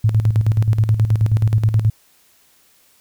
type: tone with tremolo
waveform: sine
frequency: 108.9 Hz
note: A2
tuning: 17 cents flat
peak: -10 dBFS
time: 0.04-1.9 s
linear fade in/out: 5 ms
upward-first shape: square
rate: 9.4 Hz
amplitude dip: 65%
effects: white hiss -55 dBFS RMS until 3 s